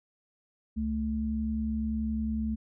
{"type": "tone pair together", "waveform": "sine", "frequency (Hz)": [69.4, 219.6], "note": ["C#2", "A3"], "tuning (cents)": [3, -3], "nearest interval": "octave + minor sixth", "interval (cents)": 1994, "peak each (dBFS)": [-33, -29], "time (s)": [0.76, 2.56], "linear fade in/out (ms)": 20, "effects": []}